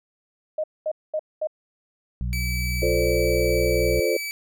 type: tone bursts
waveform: sine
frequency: 620 Hz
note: D#5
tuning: 6 cents flat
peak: -22 dBFS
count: 4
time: 0.58-1.472 s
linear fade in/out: 5 ms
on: 58 ms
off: 220 ms
type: harmonic tone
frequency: 60.6 Hz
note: B1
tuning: 32 cents flat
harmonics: 1 / 2 / 3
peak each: -25 / -30 / -35 dBFS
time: 2.21-4 s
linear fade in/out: 0 ms
type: tone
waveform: sawtooth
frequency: 2300 Hz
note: D7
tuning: 37 cents flat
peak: -25 dBFS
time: 2.33-4.31 s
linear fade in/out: 0 ms
type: chord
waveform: sine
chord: D minor seventh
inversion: first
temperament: equal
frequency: 349.2 / 440 / 523.3 / 587.3 Hz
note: F4 / A4 / C5 / D5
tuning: 0 / 0 / 0 / 0 cents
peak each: -26 / -24 / -24 / -28 dBFS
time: 2.82-4.17 s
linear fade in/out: 5 ms
effects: none